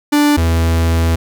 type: tone pair in turn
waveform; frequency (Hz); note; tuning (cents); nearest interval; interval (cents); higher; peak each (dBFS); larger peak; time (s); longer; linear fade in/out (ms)
45% pulse; 293.7 / 82.7; D4 / E2; 0 / +6; octave + minor seventh; 2194; first; -9 / -11; first; 0.12-0.37 / 0.37-1.16; second; 10
effects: none